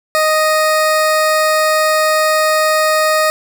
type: tone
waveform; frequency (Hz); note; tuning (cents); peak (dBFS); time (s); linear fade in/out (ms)
20% pulse; 622.3; D#5; 0; -6; 0.15-3.3; 0
effects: none